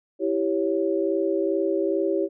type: chord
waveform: sine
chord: C# diminished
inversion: first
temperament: equal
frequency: 329.6 / 392 / 554.4 Hz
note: E4 / G4 / C#5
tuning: 0 / 0 / 0 cents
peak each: -25 / -24 / -27 dBFS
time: 0.19-2.29 s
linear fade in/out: 50 ms
effects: none